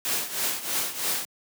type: noise with tremolo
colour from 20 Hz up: white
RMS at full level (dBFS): -25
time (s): 0.05-1.25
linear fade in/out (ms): 0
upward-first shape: triangle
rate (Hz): 3.1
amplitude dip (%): 80
effects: high-pass 150 Hz 12 dB/octave